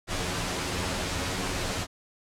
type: noise with comb filter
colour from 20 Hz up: pink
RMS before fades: -30 dBFS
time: 0.07-1.87 s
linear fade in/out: 50 ms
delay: 11 ms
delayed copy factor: +0.65
effects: low-pass 8000 Hz 12 dB/octave